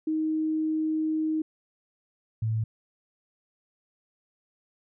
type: tone pair in turn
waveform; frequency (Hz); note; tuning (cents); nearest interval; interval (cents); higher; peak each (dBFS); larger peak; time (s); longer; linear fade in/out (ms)
sine; 313.6 / 110.87; D#4 / A2; +14 / +14; octave + tritone; 1800; first; -24; neither; 0.07-1.42 / 2.42-2.64; first; 5
effects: none